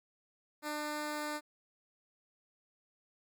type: tone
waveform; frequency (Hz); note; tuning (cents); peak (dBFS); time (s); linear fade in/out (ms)
10% pulse; 299.6; D4; +35; -28; 0.62-1.41; 50
effects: none